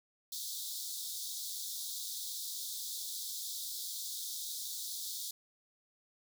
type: high-pass noise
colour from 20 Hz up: pink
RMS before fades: -41 dBFS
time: 0.32-5.31 s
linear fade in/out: 5 ms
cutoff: 3500 Hz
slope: 96 dB/octave
effects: none